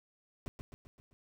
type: noise with echo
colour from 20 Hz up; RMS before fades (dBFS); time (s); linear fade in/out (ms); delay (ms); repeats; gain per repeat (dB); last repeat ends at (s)
brown; -39; 0.46-0.48; 0; 130; 5; -5; 1.13
effects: none